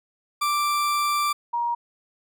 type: tone pair in turn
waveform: 40% pulse / sine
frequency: 1174.7 / 946.8 Hz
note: D6 / A#5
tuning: 0 / +27 cents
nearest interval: major third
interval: 373 cents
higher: first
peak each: -20 / -22 dBFS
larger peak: first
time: 0.41-1.33 / 1.53-1.75 s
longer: first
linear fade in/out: 10 ms
effects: none